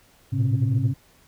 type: tone cluster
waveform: sine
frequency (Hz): 109.5 / 118.8 / 131.9 / 270.7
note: A2 / A#2 / C3 / C#4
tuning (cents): -8 / +33 / +14 / -41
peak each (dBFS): -22 / -24 / -22 / -30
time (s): 0.32-0.94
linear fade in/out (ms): 20
effects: tanh soft clip ceiling -12 dBFS + pink hiss -57 dBFS RMS until 1.27 s